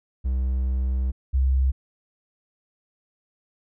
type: tone pair in turn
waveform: triangle / sine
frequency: 64.3 / 65.84 Hz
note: C2 / C2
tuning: -30 / +11 cents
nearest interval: unison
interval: 41 cents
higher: second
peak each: -19 / -17 dBFS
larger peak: second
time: 0.24-1.12 / 1.33-1.72 s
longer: first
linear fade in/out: 20 ms
effects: none